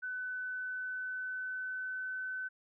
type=tone with pitch glide; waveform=sine; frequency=1504 to 1516.2 Hz; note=F#6 to F#6; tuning=+28 to +42 cents; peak=-36 dBFS; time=0.02-2.49 s; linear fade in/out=20 ms; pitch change=+14 cents; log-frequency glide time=0.31-2.18 s; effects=none